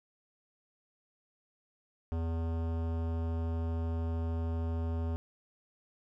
sine tone with hard clipping, 82.41 Hz, E2, in tune, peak -33 dBFS, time 2.12-5.16 s, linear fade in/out 0 ms, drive 18 dB, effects none

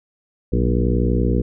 harmonic tone with a mistuned harmonic, 60.3 Hz, B1, 41 cents flat, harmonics 1 / 2 / 3 / 4 / 5 / 6 / 7 / 8, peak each -19 / -22 / -24 / -25 / -26 / -27 / -27 / -28 dBFS, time 0.52-1.42 s, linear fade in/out 10 ms, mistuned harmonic 3, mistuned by +78 cents, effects none

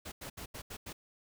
pink noise bursts at uneven times, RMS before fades -44 dBFS, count 6, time 0.05-0.12 / 0.21-0.3 / 0.37-0.46 / 0.54-0.62 / 0.7-0.77 / 0.86-0.93 s, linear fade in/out 10 ms, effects none

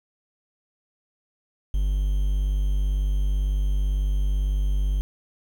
triangle tone with quantisation, 49 Hz, G1, in tune, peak -18 dBFS, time 1.74-5.01 s, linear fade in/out 0 ms, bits 8, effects none

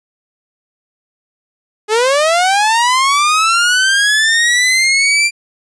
sawtooth linear sweep, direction up, 413.5 to 2380 Hz, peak -6 dBFS, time 1.88-5.31 s, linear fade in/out 50 ms, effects resampled to 22050 Hz

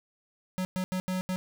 square tone bursts at uneven times, 185 Hz, F#3, in tune, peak -29 dBFS, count 5, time 0.58-0.65 / 0.76-0.84 / 0.92-1 / 1.08-1.21 / 1.29-1.36 s, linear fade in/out 0 ms, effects none

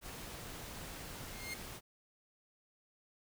pink noise, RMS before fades -47 dBFS, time 0.01-1.81 s, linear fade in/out 50 ms
sawtooth tone with exponential growth, 2124 Hz, C7, 25 cents sharp, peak -35 dBFS, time 1.15-1.54 s, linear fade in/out 5 ms, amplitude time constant 84 ms
effects none

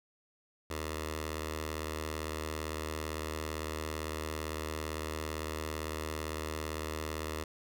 10% pulse tone with notch filter, 77.78 Hz, D#2, in tune, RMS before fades -38 dBFS, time 0.7-7.44 s, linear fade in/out 5 ms, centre 180 Hz, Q 0.53, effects none

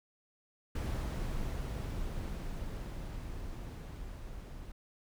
brown noise with level ramp, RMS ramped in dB -34 to -46 dBFS, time 0.75-4.72 s, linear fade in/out 5 ms, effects none

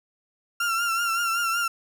35% pulse tone with vibrato, 1373 Hz, F6, 30 cents flat, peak -21 dBFS, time 0.6-1.68 s, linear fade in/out 5 ms, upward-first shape triangle, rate 5.3 Hz, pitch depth 59 cents each way, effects none

